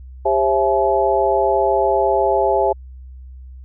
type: tone cluster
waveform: sine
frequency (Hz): 398.9 / 537 / 665 / 853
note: G4 / C5 / E5 / G#5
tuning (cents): +30 / +45 / +15 / +46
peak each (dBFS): -19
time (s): 0.25-2.73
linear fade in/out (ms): 10
effects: added 64 Hz sine -34 dBFS peak until 3.64 s